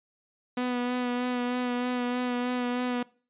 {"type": "tone with vibrato", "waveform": "sawtooth", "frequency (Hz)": 246.9, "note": "B3", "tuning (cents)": 0, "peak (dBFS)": -23, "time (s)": [0.57, 3.03], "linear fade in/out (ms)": 5, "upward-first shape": "sine", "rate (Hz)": 3.2, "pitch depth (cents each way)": 19, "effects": ["noise-tail reverb RT60 0.4 s tail -22 dB re dry", "resampled to 8000 Hz"]}